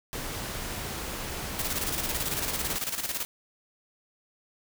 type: noise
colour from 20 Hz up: pink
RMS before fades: -35 dBFS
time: 0.13-2.77 s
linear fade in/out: 0 ms
type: noise with tremolo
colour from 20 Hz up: white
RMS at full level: -30 dBFS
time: 1.59-3.25 s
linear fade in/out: 0 ms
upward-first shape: square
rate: 18 Hz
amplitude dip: 65%
effects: none